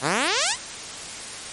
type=exponential sweep; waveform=5% pulse; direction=up; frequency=120 to 1105 Hz; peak=-9 dBFS; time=0.01-0.57 s; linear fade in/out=50 ms; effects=white hiss -35 dBFS RMS until 1.52 s + MP3 48 kbps

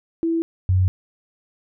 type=tone pair in turn; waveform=sine; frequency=330.4 / 92.72 Hz; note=E4 / F#2; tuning=+4 / +4 cents; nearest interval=octave + minor seventh; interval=2200 cents; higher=first; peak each=-18 / -14 dBFS; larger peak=second; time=0.23-0.42 / 0.69-0.88 s; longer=neither; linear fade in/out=0 ms; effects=none

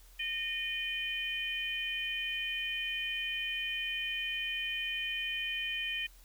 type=harmonic tone; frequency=613 Hz; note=D#5; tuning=26 cents flat; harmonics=3 / 4 / 5; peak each=-40 / -36 / -37 dBFS; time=0.19-6.07 s; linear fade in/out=10 ms; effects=added 42 Hz sine -55 dBFS peak until 6.24 s + white hiss -62 dBFS RMS until 6.24 s

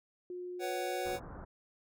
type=tone with pitch glide; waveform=sine; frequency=358.9 to 363.5 Hz; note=F4 to F#4; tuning=+47 to -31 cents; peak=-39 dBFS; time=0.3-1.16 s; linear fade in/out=2 ms; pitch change=+22 cents; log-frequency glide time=0.84-1.04 s
type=chord; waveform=square; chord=B suspended second; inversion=none; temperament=equal with one note detuned; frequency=493.9 / 554.4 / 747.3 Hz; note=B4 / C#5 / F#5; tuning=0 / 0 / +17 cents; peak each=-41 / -41 / -39 dBFS; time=0.59-1.2 s; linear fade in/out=50 ms
type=low-pass noise; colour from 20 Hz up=pink; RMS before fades=-47 dBFS; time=1.05-1.45 s; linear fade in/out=10 ms; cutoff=1500 Hz; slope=48 dB/octave
effects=none

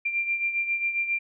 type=beating tone pair; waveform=sine; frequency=2374 / 2381.4 Hz; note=D7 / D7; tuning=+18 / +23 cents; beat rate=7.4 Hz; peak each=-25 / -32 dBFS; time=0.05-1.19 s; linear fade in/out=10 ms; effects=none

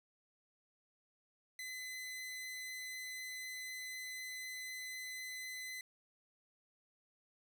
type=tone; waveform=sawtooth; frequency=2024 Hz; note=B6; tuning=42 cents sharp; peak=-40 dBFS; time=1.59-5.81 s; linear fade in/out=2 ms; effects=none

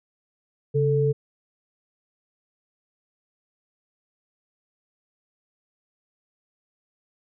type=tone pair together; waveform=sine; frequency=138.59 / 440 Hz; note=C#3 / A4; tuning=0 / 0 cents; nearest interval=octave + minor sixth; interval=2000 cents; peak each=-21 dBFS; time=0.74-1.13 s; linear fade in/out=20 ms; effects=none

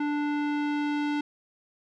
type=tone with low-pass filter sweep; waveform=square; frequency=293.7 Hz; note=D4; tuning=in tune; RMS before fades=-28 dBFS; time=0-1.21 s; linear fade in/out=5 ms; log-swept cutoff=2000 to 3300 Hz; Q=0.97; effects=none

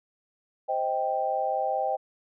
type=chord; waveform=sine; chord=C minor; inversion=none; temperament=just; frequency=523.3 / 627.9 / 784.9 Hz; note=C5 / Eb5 / G5; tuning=0 / +16 / +2 cents; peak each=-31 / -30 / -27 dBFS; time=0.68-1.97 s; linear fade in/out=20 ms; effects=none

